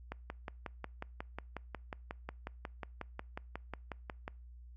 click train, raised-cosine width 0.5 ms, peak -25 dBFS, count 24, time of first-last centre 0.12-4.279 s, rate 5.53 Hz, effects noise-tail reverb RT60 0.4 s tail -26 dB re dry + added 60 Hz sine -50 dBFS peak until 4.76 s

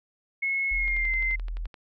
sine tone with pitch glide, 2180 to 2076 Hz, C#7 to C7, -29 to -14 cents, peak -24 dBFS, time 0.42-1.36 s, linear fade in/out 10 ms, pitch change -85 cents, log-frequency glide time 0.73-1.11 s
sine tone, 41.2 Hz, E1, in tune, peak -29 dBFS, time 0.71-1.67 s, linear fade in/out 10 ms
click train, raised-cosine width 0.3 ms, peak -29 dBFS, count 11, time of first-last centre 0.88-1.742 s, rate 11.6 Hz
effects none

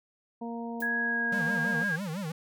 harmonic tone, 233.1 Hz, A#3, in tune, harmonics 1 / 2 / 3 / 4, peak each -35 / -41 / -42 / -43 dBFS, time 0.41-1.84 s, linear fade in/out 10 ms
violet noise with exponential decay, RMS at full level -38 dBFS, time 0.8-0.92 s, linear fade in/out 5 ms, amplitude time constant 26 ms
sine tone with pitch glide, 1661.2 to 1628 Hz, G#6 to G#6, 0 to -35 cents, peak -27 dBFS, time 0.82-1.96 s, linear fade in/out 5 ms, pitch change -35 cents, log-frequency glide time 0.99-1.51 s
square tone with vibrato, 178 Hz, F3, 33 cents sharp, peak -33 dBFS, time 1.32-2.32 s, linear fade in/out 5 ms, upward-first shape sine, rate 6 Hz, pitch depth 250 cents each way
effects none

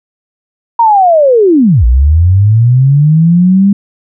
sine linear two-way sweep, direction down then up, 947 to 56.3 to 202.9 Hz, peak -3 dBFS, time 0.79-3.73 s, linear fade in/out 5 ms, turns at 1.85 s, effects none

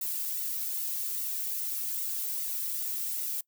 violet noise with flanger, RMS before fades -33 dBFS, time 0.01-3.41 s, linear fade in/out 5 ms, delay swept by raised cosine 1.2 to 2.06 ms, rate 2.5 Hz, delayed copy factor -0.5, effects noise-tail reverb RT60 0.1 s tail -24 dB re dry

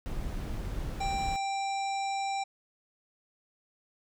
brown noise, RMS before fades -35 dBFS, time 0.06-1.36 s, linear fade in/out 0 ms
harmonic tone, 786 Hz, G5, 4 cents sharp, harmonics 1 / 3 / 5 / 7 / 9 / 10, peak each -30 / -40 / -44 / -47 / -49 / -50 dBFS, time 1-2.44 s, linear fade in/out 10 ms
effects none

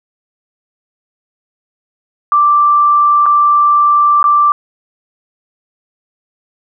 sine tone with dropouts, 1174.7 Hz, D6, in tune, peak -6 dBFS, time 2.32-4.52 s, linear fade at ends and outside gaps 1 ms, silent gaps 3.258-3.263 / 4.228-4.241 s, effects none

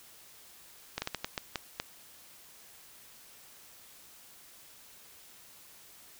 slowing click train, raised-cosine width 0.2 ms, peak -15 dBFS, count 8, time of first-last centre 0.98-1.8 s, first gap 40 ms, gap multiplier 1.35, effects white hiss -55 dBFS RMS until 6.19 s

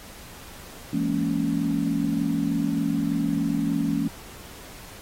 sine chord, A# half-diminished seventh, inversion second, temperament just, 167.82 / 209.8 / 233.1 / 279.7 Hz, E3 / G#3 / A#3 / C#4, +31 / +18 / 0 / +16 cents, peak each -28 / -29 / -28 / -25 dBFS, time 0.93-4.08 s, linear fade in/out 5 ms, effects pink hiss -44 dBFS RMS until 5.01 s + AAC 48 kbps

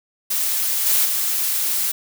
blue noise with level steps, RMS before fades -21 / -17 / -21 dBFS, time 0.3-1.92 s, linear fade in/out 10 ms, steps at 0.86 / 1.05 s, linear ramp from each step 5 ms, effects none

